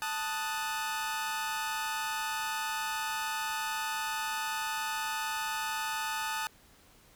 sawtooth chord, D# diminished, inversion second, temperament equal, 880 / 1244.5 / 1480 Hz, A5 / D#6 / F#6, 0 / 0 / 0 cents, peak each -31 / -34 / -35 dBFS, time 0.02-6.47 s, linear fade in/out 0 ms, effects pink hiss -60 dBFS RMS until 7.15 s

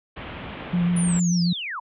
pink low-pass noise, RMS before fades -35 dBFS, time 0.16-1.2 s, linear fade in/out 10 ms, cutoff 3300 Hz, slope 48 dB/octave
sine tone with vibrato, 174.61 Hz, F3, in tune, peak -18 dBFS, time 0.73-1.53 s, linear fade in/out 5 ms, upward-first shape sine, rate 6.8 Hz, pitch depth 22 cents each way
sine linear sweep, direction down, 9840 to 874 Hz, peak -28 dBFS, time 0.96-1.8 s, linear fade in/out 10 ms
effects high-pass 60 Hz 12 dB/octave

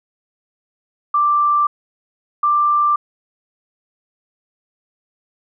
sine tone pair in turn, 1177 / 1181.4 Hz, D6 / D6, +3 / +10 cents, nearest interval unison, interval 7 cents, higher second, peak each -12 dBFS, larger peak neither, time 1.14-1.67 / 2.43-2.96 s, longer neither, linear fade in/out 5 ms, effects none

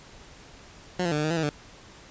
15% pulse tone with pitch steps, 180.6 / 171 / 149.3 / 151.1 / 155.8 / 168.5 / 160.1 / 147.4 Hz, F#3 / F3 / D3 / D3 / D#3 / E3 / D#3 / D3, -42 / -36 / +29 / +50 / +3 / +38 / +50 / +7 cents, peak -18 dBFS, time 0.99-1.494 s, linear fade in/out 5 ms, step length 63 ms, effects pink hiss -49 dBFS RMS until 2.1 s + resampled to 16000 Hz

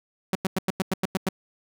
sawtooth tone bursts, 189.2 Hz, F#3, 39 cents sharp, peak -18 dBFS, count 9, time 0.33-1.289 s, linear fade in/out 2 ms, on 23 ms, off 94 ms, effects none

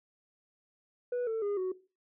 sine tone with pitch steps, 490.3 / 447 / 407.6 / 371.6 Hz, B4 / A4 / G#4 / F#4, -13 / +27 / -32 / +7 cents, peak -27 dBFS, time 1.12-1.72 s, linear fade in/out 5 ms, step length 150 ms, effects noise-tail reverb RT60 0.3 s tail -18 dB re dry + tanh soft clip ceiling -29 dBFS

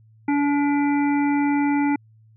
harmonic tone with a mistuned harmonic, 286.9 Hz, D4, 40 cents flat, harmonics 1 / 3 / 5 / 7 / 8, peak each -18 / -26 / -35 / -33 / -35 dBFS, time 0.28-1.96 s, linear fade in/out 5 ms, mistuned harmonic 8, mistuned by +39 cents, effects added 110 Hz sine -50 dBFS peak until 2.36 s

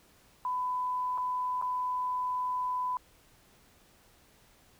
sine tone with dropouts, 1001 Hz, B5, 23 cents sharp, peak -29 dBFS, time 0.45-2.97 s, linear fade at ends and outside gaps 1 ms, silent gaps 1.177-1.181 / 1.615-1.623 s, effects pink hiss -62 dBFS RMS until 4.79 s

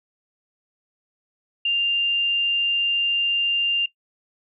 sine tone, 2794 Hz, F7, in tune, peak -18 dBFS, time 1.65-3.86 s, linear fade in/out 5 ms, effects noise-tail reverb RT60 0.1 s tail -19 dB re dry

